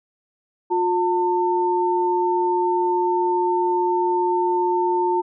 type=tone pair together; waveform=sine; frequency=356.7 / 898.8 Hz; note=F4 / A5; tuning=+37 / +37 cents; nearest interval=octave + major third; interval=1600 cents; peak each=-20 dBFS; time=0.7-5.22 s; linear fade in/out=20 ms; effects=none